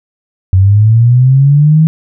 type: linear sweep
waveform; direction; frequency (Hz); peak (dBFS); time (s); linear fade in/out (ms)
sine; up; 91.7 to 160.9; -3; 0.53-1.87; 0
effects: none